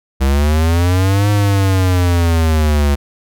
square linear two-way sweep, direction up then down, 65.41 to 103.83 to 70.2 Hz, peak -11 dBFS, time 0.2-2.96 s, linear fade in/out 20 ms, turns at 1.3 s, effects none

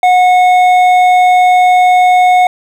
triangle tone with hard clipping, 729 Hz, F#5, 26 cents flat, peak -6 dBFS, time 0.03-2.47 s, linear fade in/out 2 ms, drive 11 dB, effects none

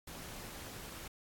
pink noise with amplitude modulation, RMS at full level -45 dBFS, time 0.07-1.08 s, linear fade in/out 5 ms, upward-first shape sine, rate 232 Hz, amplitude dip 50%, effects AAC 64 kbps

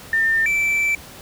sine / triangle tone pair in turn, 1803 / 2328 Hz, A6 / D7, +42 / -16 cents, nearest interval major third, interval 442 cents, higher second, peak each -15 dBFS, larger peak neither, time 0.13-0.46 / 0.46-0.95 s, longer second, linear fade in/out 2 ms, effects pink hiss -40 dBFS RMS until 1.21 s

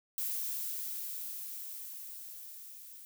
violet noise with level ramp, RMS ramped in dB -35 to -51 dBFS, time 0.18-3.05 s, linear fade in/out 0 ms, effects none

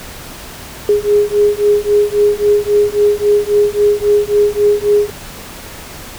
sine beating tone pair, 411.8 / 415.5 Hz, G#4 / G#4, -15 / +1 cents, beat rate 3.7 Hz, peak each -12 dBFS, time 0.89-5.1 s, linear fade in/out 2 ms, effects pink hiss -31 dBFS RMS until 6.18 s

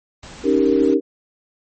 pink noise, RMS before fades -38 dBFS, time 0.23-0.94 s, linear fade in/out 2 ms
sine chord, Eb dominant seventh, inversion third, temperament equal, 277.2 / 311.1 / 392 / 466.2 Hz, Db4 / Eb4 / G4 / Bb4, 0 / 0 / 0 / 0 cents, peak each -18 / -18 / -18 / -19 dBFS, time 0.43-1.01 s, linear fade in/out 50 ms
effects MP3 32 kbps

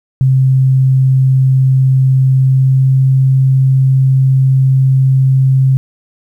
sine tone with pitch glide, 131.9 to 132.74 Hz, C3 to C3, +14 to +25 cents, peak -6 dBFS, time 0.21-5.77 s, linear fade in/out 0 ms, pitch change +11 cents, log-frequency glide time 2.34-3.02 s, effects 8-bit

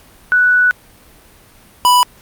sine / square tone pair in turn, 1480 / 987.8 Hz, F#6 / B5, 0 / 0 cents, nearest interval perfect fifth, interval 700 cents, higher first, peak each -8 dBFS, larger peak neither, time 0.32-0.71 / 1.85-2.03 s, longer first, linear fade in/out 0 ms, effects pink hiss -45 dBFS RMS until 2.21 s + Opus 48 kbps

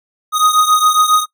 square beating tone pair, 1244.5 / 1251.8 Hz, D#6 / D#6, 0 / +10 cents, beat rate 7.3 Hz, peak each -12 / -15 dBFS, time 0.32-1.26 s, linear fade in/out 50 ms, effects noise-tail reverb RT60 0.1 s tail -20 dB re dry

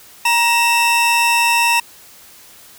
40% pulse tone pair together, 941 / 2662 Hz, A#5 / E7, +16 / +16 cents, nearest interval octave + tritone, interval 1800 cents, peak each -14 dBFS, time 0.25-1.8 s, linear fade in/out 5 ms, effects white hiss -43 dBFS RMS until 2.78 s

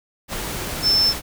sine tone in noise, 5300 Hz, E8, 9 cents sharp, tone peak -14 dBFS, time 0.82-1.14 s, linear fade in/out 50 ms, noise pink, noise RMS -28 dBFS, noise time 0.28-1.22 s, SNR +11 dB, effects none

